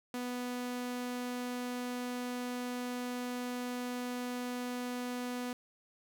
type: tone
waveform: sawtooth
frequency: 246.9 Hz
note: B3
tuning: in tune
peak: -32 dBFS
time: 0.14-5.53 s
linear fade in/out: 2 ms
effects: none